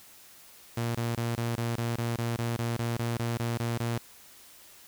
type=tone bursts; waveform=sawtooth; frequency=117.3 Hz; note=A#2; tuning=11 cents sharp; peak=-24 dBFS; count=16; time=0.77-3.98 s; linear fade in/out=5 ms; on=180 ms; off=22 ms; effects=white hiss -53 dBFS RMS until 4.87 s